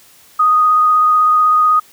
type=tone with vibrato; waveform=sine; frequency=1243 Hz; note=D#6; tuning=2 cents flat; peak=-8 dBFS; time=0.39-1.8 s; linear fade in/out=10 ms; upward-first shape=triangle; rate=16 Hz; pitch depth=13 cents each way; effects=white hiss -46 dBFS RMS until 1.92 s